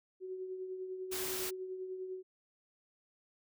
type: tone with tremolo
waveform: sine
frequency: 373.1 Hz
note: F#4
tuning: 14 cents sharp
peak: -37 dBFS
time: 0.2-2.23 s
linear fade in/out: 50 ms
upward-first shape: triangle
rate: 10 Hz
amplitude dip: 50%
type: noise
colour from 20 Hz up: white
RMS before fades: -39 dBFS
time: 1.11-1.51 s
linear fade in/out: 20 ms
effects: none